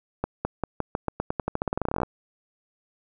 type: accelerating click train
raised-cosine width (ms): 1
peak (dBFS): -11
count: 25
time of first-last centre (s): 0.24-2.033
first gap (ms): 210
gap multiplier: 0.89
effects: none